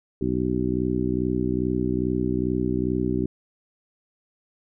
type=harmonic tone; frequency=62.4 Hz; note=B1; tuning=19 cents sharp; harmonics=1 / 2 / 3 / 4 / 5 / 6; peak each=-32 / -30 / -29 / -28 / -27 / -28 dBFS; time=0.21-3.26 s; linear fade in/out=5 ms; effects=none